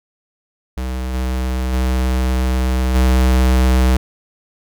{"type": "tone with level steps", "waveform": "square", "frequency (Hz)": 63.7, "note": "C2", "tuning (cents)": -46, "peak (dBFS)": [-21, -18, -15, -11], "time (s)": [0.77, 3.97], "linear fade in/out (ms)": 5, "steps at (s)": [1.13, 1.72, 2.94], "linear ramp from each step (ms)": 20, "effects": []}